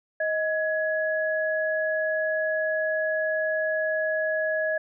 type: tone pair together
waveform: sine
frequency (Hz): 629 / 1679.2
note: D#5 / G#6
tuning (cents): +19 / +19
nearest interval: octave + perfect fourth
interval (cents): 1700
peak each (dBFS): -25 / -27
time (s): 0.2-4.78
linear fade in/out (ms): 5
effects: none